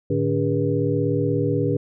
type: tone cluster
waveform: sine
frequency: 110.7 / 151.1 / 287.5 / 405.8 / 482.2 Hz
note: A2 / D3 / D4 / G#4 / B4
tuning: +11 / +50 / -37 / -40 / -41 cents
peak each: -25 dBFS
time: 0.1-1.77 s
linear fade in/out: 5 ms
effects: none